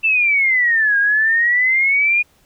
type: exponential two-way sweep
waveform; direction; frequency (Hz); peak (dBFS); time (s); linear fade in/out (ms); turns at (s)
sine; down then up; 2683 to 1616 to 2455; -12; 0.03-2.23; 20; 0.98
effects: pink hiss -56 dBFS RMS until 2.45 s